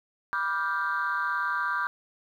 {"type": "chord", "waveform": "sine", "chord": "G dominant seventh", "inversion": "first", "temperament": "just", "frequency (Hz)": [980, 1176, 1411.2, 1568], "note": ["B5", "D6", "F6", "G6"], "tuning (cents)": [-14, 2, 18, 0], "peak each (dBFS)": [-33, -29, -32, -29], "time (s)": [0.33, 1.87], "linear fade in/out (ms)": 0, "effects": ["tanh soft clip ceiling -19 dBFS", "10-bit"]}